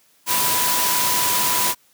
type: tone in noise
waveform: sine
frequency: 987.8 Hz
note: B5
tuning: in tune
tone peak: -24 dBFS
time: 0.26-1.75 s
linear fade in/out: 50 ms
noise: white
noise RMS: -20 dBFS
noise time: 0.26-1.75 s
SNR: -7 dB
effects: white hiss -58 dBFS RMS until 1.93 s + high-pass 100 Hz 12 dB/octave